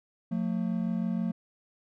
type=tone pair together; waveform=triangle; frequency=179.2 / 225.5 Hz; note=F3 / A3; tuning=+45 / +43 cents; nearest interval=major third; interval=398 cents; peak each=-28 dBFS; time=0.31-1.32 s; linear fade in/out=10 ms; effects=none